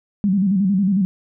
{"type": "tone with vibrato", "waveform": "sine", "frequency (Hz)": 194, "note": "G3", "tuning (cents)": -18, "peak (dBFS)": -14, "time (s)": [0.24, 1.05], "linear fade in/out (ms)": 0, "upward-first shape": "square", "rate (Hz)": 11, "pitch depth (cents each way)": 90, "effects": []}